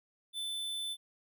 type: tone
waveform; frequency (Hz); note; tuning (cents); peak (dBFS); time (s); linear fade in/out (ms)
square; 3520; A7; 0; -36; 0.33-0.97; 50
effects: none